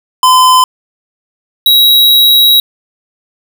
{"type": "tone pair in turn", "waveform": "square", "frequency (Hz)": [1021, 3855], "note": ["C6", "B7"], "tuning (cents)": [-43, -43], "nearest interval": "octave + major seventh", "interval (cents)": 2300, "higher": "second", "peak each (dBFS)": -4, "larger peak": "neither", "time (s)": [[0.23, 0.64], [1.66, 2.6]], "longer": "second", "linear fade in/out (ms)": 2, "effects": []}